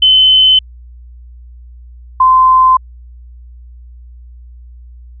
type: tone pair in turn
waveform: sine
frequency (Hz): 3048 / 1033.7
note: G7 / C6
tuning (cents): -49 / -21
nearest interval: octave + perfect fifth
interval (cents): 1872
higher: first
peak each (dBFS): -4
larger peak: neither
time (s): 0.02-0.59 / 2.2-2.77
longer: neither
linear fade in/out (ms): 5
effects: added 60 Hz sine -32 dBFS peak until 5.2 s